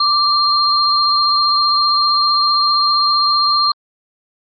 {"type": "tone pair together", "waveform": "sine", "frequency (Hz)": [1174.7, 4195], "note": ["D6", "C8"], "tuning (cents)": [0, 4], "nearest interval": "octave + minor seventh", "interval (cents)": 2204, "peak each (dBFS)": -14, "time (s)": [0, 3.72], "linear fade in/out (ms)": 5, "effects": ["Opus 48 kbps"]}